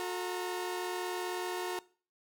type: tone cluster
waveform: sawtooth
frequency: 361.6 / 443 / 925 Hz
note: F#4 / A4 / A#5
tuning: -40 / +12 / -14 cents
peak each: -32 / -39 / -38 dBFS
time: 0-1.79 s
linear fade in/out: 0 ms
effects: noise-tail reverb RT60 0.4 s tail -20 dB re dry